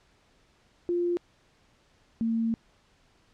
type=tone pair in turn; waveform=sine; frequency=349.2 / 227.2 Hz; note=F4 / A#3; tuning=0 / -44 cents; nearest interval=perfect fifth; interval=744 cents; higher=first; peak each=-24 dBFS; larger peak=neither; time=0.89-1.17 / 2.21-2.54 s; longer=second; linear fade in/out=0 ms; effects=pink hiss -64 dBFS RMS until 3.33 s + low-pass 6000 Hz 12 dB/octave